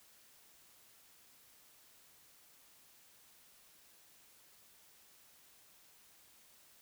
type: silence
effects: white hiss -64 dBFS RMS until 6.81 s